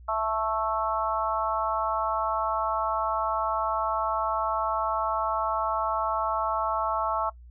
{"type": "harmonic tone", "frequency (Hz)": 220, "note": "A3", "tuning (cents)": 0, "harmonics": [3, 4, 5, 6], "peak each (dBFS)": [-30, -30, -30, -30], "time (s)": [0.08, 7.3], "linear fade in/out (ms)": 10, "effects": ["noise-tail reverb RT60 0.1 s tail -21 dB re dry", "added 60 Hz sine -45 dBFS peak until 7.5 s"]}